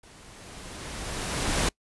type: noise with level ramp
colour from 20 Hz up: pink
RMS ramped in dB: -52 to -24 dBFS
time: 0.03-1.69 s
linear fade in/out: 5 ms
effects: noise-tail reverb RT60 0.1 s tail -25 dB re dry + resampled to 24000 Hz